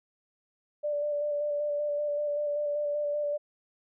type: tone with vibrato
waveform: sine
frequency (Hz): 587.3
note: D5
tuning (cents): 0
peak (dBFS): -27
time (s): 0.83-3.38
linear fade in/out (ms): 20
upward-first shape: square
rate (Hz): 5.2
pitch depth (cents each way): 16
effects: none